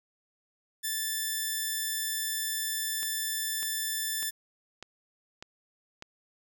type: tone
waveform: 5% pulse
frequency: 1760 Hz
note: A6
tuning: in tune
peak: -19 dBFS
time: 0.83-4.31 s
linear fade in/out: 20 ms
type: click train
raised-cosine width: 0.2 ms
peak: -24 dBFS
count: 6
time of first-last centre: 3.03-6.024 s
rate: 1.67 Hz
effects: none